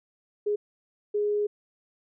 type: tone bursts at uneven times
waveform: sine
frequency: 415.3 Hz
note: G#4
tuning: in tune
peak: -23 dBFS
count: 2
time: 0.46-0.56 / 1.14-1.47 s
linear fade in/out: 10 ms
effects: none